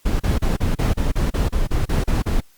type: noise bursts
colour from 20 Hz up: brown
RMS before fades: -18 dBFS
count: 13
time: 0.05-2.408 s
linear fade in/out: 10 ms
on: 150 ms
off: 34 ms
effects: white hiss -57 dBFS RMS until 2.57 s + Opus 48 kbps